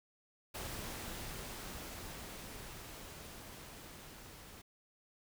pink noise with level ramp, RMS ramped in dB -43 to -54 dBFS, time 0.54-4.62 s, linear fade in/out 10 ms, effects none

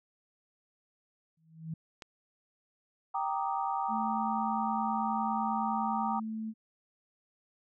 sine tone with exponential growth, 161.1 Hz, E3, 39 cents flat, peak -32 dBFS, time 1.37-1.74 s, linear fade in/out 5 ms, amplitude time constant 80 ms
click, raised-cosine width 0.2 ms, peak -26 dBFS, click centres 2.022 s
sine chord, Eb major seventh, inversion first, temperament equal, 784 / 932.3 / 1174.7 / 1244.5 Hz, G5 / Bb5 / D6 / Eb6, 0 / 0 / 0 / 0 cents, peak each -33 / -34 / -38 / -39 dBFS, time 3.14-6.2 s, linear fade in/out 10 ms
sine tone, 220 Hz, A3, in tune, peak -34 dBFS, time 3.88-6.54 s, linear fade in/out 50 ms
effects none

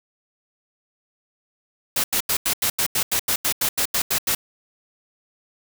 white noise bursts, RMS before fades -21 dBFS, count 15, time 1.96-4.35 s, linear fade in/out 5 ms, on 80 ms, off 85 ms, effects none

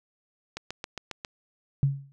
click train, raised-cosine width 0.2 ms, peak -17 dBFS, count 6, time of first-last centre 0.57-1.248 s, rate 7.37 Hz
sine tone with exponential decay, 138.59 Hz, C#3, in tune, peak -16 dBFS, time 1.83-2.12 s, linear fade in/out 0 ms, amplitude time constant 62 ms
effects none

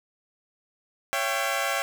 15% pulse chord, C# diminished, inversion none, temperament equal with one note detuned, 554.4 / 676.2 / 784 Hz, C#5 / E5 / G5, 0 / +44 / 0 cents, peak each -23 dBFS, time 1.13-1.82 s, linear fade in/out 0 ms, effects none

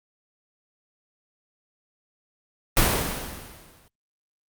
pink noise with exponential decay, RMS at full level -17 dBFS, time 2.77-3.88 s, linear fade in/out 0 ms, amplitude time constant 240 ms, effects Opus 32 kbps

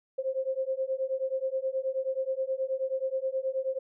sine beating tone pair, 523.3 / 532.7 Hz, C5 / C5, 0 / +31 cents, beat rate 9.4 Hz, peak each -31 dBFS, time 0.18-3.79 s, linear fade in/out 10 ms, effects none

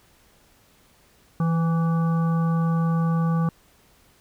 harmonic tone with a mistuned harmonic, 164.81 Hz, E3, in tune, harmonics 1 / 3 / 5 / 7 / 9, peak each -19 / -35 / -36 / -33 / -43 dBFS, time 1.4-3.49 s, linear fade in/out 2 ms, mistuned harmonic 3, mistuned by +23 cents, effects pink hiss -58 dBFS RMS until 4.2 s

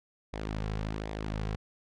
sawtooth tone with flanger, 53 Hz, G#1, 36 cents sharp, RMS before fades -35 dBFS, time 0.33-1.56 s, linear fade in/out 5 ms, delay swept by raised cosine 0.68 to 3.38 ms, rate 1.3 Hz, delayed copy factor -0.55, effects low-pass 5000 Hz 12 dB/octave

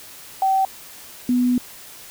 sine tone pair in turn, 770 / 247.5 Hz, G5 / B3, -31 / +4 cents, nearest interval octave + minor sixth, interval 1965 cents, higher first, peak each -15 dBFS, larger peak neither, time 0.42-0.65 / 1.29-1.58 s, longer second, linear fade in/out 2 ms, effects white hiss -41 dBFS RMS until 2.1 s

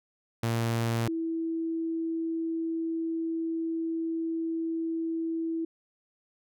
sawtooth / sine tone pair in turn, 115.5 / 327.7 Hz, A#2 / E4, -16 / -10 cents, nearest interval octave + tritone, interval 1806 cents, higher second, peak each -22 / -28 dBFS, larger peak first, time 0.43-1.08 / 1.08-5.65 s, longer second, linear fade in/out 5 ms, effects none

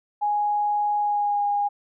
sine tone with pitch glide, 830 to 817.2 Hz, G#5 to G#5, -1 to -28 cents, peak -20 dBFS, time 0.21-1.69 s, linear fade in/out 20 ms, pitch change -27 cents, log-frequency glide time 0.99-1.45 s, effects none

